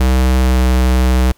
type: tone with pitch glide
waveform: square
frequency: 64.2 to 63.39 Hz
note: C2 to B1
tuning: -32 to +46 cents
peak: -10 dBFS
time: 0-1.32 s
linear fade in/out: 5 ms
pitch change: -22 cents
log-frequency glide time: 0.29-0.64 s
effects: pink hiss -53 dBFS RMS until 1.37 s